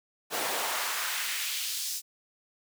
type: noise with high-pass filter sweep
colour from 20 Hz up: pink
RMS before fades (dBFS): -32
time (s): 0.3-2.02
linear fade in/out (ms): 50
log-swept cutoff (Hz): 430 to 5900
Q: 1.2
effects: none